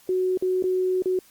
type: tone with dropouts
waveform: sine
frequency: 370 Hz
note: F#4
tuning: in tune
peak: -20 dBFS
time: 0.09-1.19 s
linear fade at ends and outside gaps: 2 ms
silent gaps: 0.374-0.423 / 0.625-0.639 / 1.022-1.057 s
effects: white hiss -55 dBFS RMS until 1.3 s + Opus 48 kbps